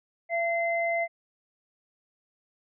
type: tone pair together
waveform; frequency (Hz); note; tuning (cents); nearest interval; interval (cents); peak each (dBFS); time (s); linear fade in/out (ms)
sine; 677.5 / 2065; E5 / C7; +47 / -23; octave + perfect fifth; 1930; -26 / -29; 0.29-1.08; 50
effects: none